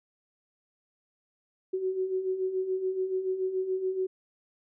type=beating tone pair; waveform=sine; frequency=370 / 377 Hz; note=F#4 / F#4; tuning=0 / +32 cents; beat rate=7 Hz; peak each=-35 / -28 dBFS; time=1.73-4.07 s; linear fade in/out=10 ms; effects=none